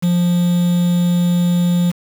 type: tone with quantisation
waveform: triangle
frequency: 175.3 Hz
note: F3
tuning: 7 cents sharp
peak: -10 dBFS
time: 0.02-1.92 s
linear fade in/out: 20 ms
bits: 5
effects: none

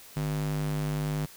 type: tone with high-pass filter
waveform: square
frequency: 50.6 Hz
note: G#1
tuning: 44 cents flat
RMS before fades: -30 dBFS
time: 0.16-1.26 s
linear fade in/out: 10 ms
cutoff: 120 Hz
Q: 4.3
effects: white hiss -50 dBFS RMS until 1.36 s

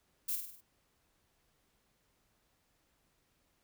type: noise with echo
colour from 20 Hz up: violet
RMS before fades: -35 dBFS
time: 0.28-0.36 s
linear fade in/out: 10 ms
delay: 50 ms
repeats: 5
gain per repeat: -5 dB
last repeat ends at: 0.61 s
effects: pink hiss -75 dBFS RMS until 3.63 s

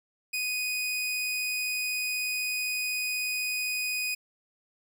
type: tone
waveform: sawtooth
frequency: 2489 Hz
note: D#7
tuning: in tune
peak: -25 dBFS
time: 0.33-4.15 s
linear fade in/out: 10 ms
effects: none

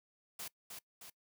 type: noise with echo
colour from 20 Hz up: white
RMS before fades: -44 dBFS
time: 0.39-0.48 s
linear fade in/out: 5 ms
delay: 310 ms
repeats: 2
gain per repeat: -4 dB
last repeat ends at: 1.1 s
effects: noise-tail reverb RT60 0.1 s tail -22 dB re dry + high-pass 80 Hz 12 dB/octave

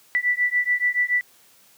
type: beating tone pair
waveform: sine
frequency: 1966 / 1973 Hz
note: B6 / B6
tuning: -8 / -2 cents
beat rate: 7 Hz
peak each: -22 dBFS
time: 0.15-1.21 s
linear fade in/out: 0 ms
effects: white hiss -55 dBFS RMS until 1.77 s + high-pass 100 Hz 12 dB/octave

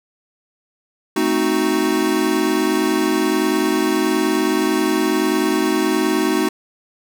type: chord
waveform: square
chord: A diminished seventh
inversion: none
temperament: equal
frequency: 220 / 261.6 / 311.1 / 370 Hz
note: A3 / C4 / Eb4 / Gb4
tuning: 0 / 0 / 0 / 0 cents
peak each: -25 / -24 / -20 / -21 dBFS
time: 1.16-6.49 s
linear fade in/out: 5 ms
effects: none

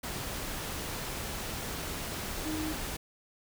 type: tone in noise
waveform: sine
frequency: 311.1 Hz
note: D#4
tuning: in tune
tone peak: -33 dBFS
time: 2.45-2.73 s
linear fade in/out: 10 ms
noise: pink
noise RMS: -37 dBFS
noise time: 0.03-2.97 s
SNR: +1 dB
effects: none

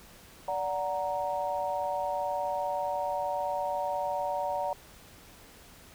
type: chord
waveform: sine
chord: D augmented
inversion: none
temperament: equal with one note detuned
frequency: 580.6 / 740 / 932.3 Hz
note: D5 / F#5 / A#5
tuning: -20 / 0 / 0 cents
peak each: -33 dBFS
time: 0.48-4.73 s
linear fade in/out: 2 ms
effects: pink hiss -53 dBFS RMS until 5.94 s

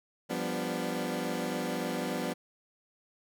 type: chord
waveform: 20% pulse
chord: G dominant seventh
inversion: third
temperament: equal with one note detuned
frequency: 174.61 / 198.16 / 246.9 / 293.7 Hz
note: F3 / G3 / B3 / D4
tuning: 0 / +19 / 0 / 0 cents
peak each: -32 / -34 / -30 / -34 dBFS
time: 0.29-2.34 s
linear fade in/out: 20 ms
effects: none

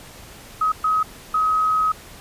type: tone bursts at uneven times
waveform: sine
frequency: 1269 Hz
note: D#6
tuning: 34 cents sharp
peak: -16 dBFS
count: 3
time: 0.61-0.72 / 0.84-1.03 / 1.34-1.92 s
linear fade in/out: 5 ms
effects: pink hiss -42 dBFS RMS until 2.2 s + resampled to 32000 Hz

